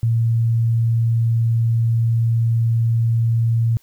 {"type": "tone", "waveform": "sine", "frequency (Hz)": 115.1, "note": "A#2", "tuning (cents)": -22, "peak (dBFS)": -14, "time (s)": [0.03, 3.77], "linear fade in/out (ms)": 0, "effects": ["white hiss -57 dBFS RMS until 3.82 s"]}